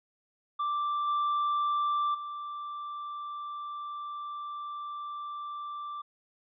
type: tone with level steps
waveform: triangle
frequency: 1174.7 Hz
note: D6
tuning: in tune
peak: -26 / -24 / -34 dBFS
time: 0.59-6.02 s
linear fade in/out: 10 ms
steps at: 1.07 / 2.14 s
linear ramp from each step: 10 ms
effects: resampled to 11025 Hz